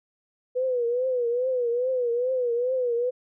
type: tone with vibrato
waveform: sine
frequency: 493.9 Hz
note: B4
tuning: in tune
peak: -22 dBFS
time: 0.55-3.11 s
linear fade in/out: 20 ms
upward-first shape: triangle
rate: 2.4 Hz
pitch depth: 110 cents each way
effects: none